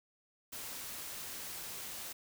white noise, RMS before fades -44 dBFS, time 0.52-2.13 s, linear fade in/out 10 ms, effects none

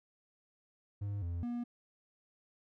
triangle tone with pitch steps, 101.5 / 85.9 / 239.8 Hz, G#2 / F2 / A#3, -39 / -28 / +49 cents, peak -33 dBFS, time 1.01-1.64 s, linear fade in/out 10 ms, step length 210 ms, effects none

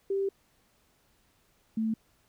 sine tone pair in turn, 392 / 221.4 Hz, G4 / A3, 0 / +11 cents, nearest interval minor seventh, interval 989 cents, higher first, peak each -26 dBFS, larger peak neither, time 0.1-0.29 / 1.77-1.94 s, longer first, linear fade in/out 5 ms, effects pink hiss -68 dBFS RMS until 2.28 s

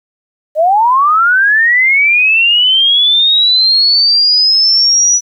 sine linear sweep, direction up, 591 to 5920 Hz, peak -6 dBFS, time 0.55-5.21 s, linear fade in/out 50 ms, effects 8-bit

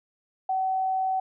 sine tone, 758 Hz, F#5, 42 cents sharp, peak -23 dBFS, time 0.49-1.2 s, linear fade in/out 5 ms, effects none

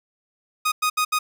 sawtooth tone bursts at uneven times, 1244.5 Hz, D#6, in tune, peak -15 dBFS, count 4, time 0.65-0.72 / 0.82-0.9 / 0.97-1.05 / 1.12-1.19 s, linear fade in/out 10 ms, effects none

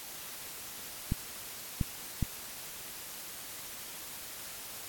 clicks, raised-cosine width 5 ms, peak -16 dBFS, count 3, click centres 1.121 / 1.812 / 2.227 s, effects white hiss -44 dBFS RMS until 4.88 s + AAC 64 kbps

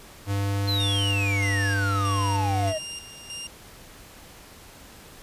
square tone with pitch glide, 99.8 to 98.82 Hz, G2 to G2, +32 to +14 cents, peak -24 dBFS, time 0.26-2.74 s, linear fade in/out 50 ms, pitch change -18 cents, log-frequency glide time 0.99-2.49 s
triangle exponential sweep, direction down, 4201 to 612 Hz, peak -24 dBFS, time 0.67-2.79 s, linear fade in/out 20 ms
20% pulse tone with tremolo, 2801 Hz, F7, 4 cents sharp, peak -29 dBFS, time 0.8-3.47 s, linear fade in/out 2 ms, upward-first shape square, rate 1.6 Hz, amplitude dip 65%
effects pink hiss -47 dBFS RMS until 5.22 s + resampled to 32000 Hz

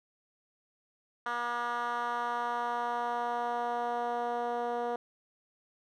10% pulse tone with band-pass filter sweep, 239.5 Hz, A#3, 47 cents sharp, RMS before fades -33 dBFS, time 1.26-4.96 s, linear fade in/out 2 ms, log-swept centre 1300 to 570 Hz, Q 1.8, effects none

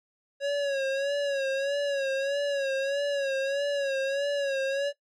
square tone with vibrato, 554.4 Hz, C#5, in tune, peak -26 dBFS, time 0.4-4.93 s, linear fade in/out 50 ms, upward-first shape sine, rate 1.6 Hz, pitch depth 58 cents each way, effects noise-tail reverb RT60 0.1 s tail -17 dB re dry + low-pass 5000 Hz 12 dB/octave

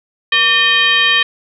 sine tone with frequency modulation, 2476 Hz, D#7, 9 cents flat, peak -9 dBFS, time 0.32-1.23 s, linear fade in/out 5 ms, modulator 664 Hz, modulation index 1.6, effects none

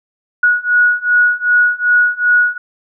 sine beating tone pair, 1457 / 1459.6 Hz, F#6 / F#6, -27 / -24 cents, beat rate 2.6 Hz, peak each -13 / -12 dBFS, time 0.43-2.58 s, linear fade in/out 5 ms, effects none

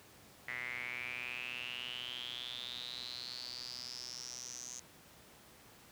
sawtooth tone with band-pass filter sweep, 123.47 Hz, B2, in tune, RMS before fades -44 dBFS, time 0.48-4.8 s, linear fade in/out 0 ms, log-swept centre 2000 to 6500 Hz, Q 10, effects pink hiss -59 dBFS RMS until 5.91 s + high-pass 80 Hz 12 dB/octave

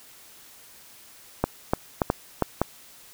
clicks, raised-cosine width 1 ms, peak -6 dBFS, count 6, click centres 1.44 / 1.735 / 2.018 / 2.101 / 2.423 / 2.616 s, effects white hiss -50 dBFS RMS until 3.13 s

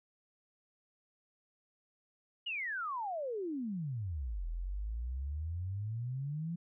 sine exponential two-way sweep, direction down then up, 2960 to 40.19 to 173.7 Hz, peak -35 dBFS, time 2.46-6.56 s, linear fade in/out 10 ms, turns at 4.47 s, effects none

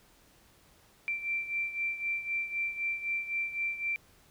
sine beating tone pair, 2349 / 2352.9 Hz, D7 / D7, 0 / +3 cents, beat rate 3.9 Hz, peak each -32 / -37 dBFS, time 1.08-3.96 s, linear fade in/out 0 ms, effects pink hiss -62 dBFS RMS until 4.3 s

